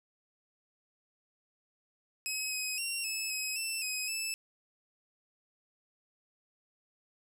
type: tone with pitch steps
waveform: 15% pulse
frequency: 2553 / 2529 / 2749 / 2601 / 2545 / 2665 / 2526 / 2630 Hz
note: D#7 / D#7 / F7 / E7 / D#7 / E7 / D#7 / E7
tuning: +44 / +28 / -28 / -24 / +39 / +18 / +26 / -5 cents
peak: -26 dBFS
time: 2.26-4.34 s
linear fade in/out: 0 ms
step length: 260 ms
effects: none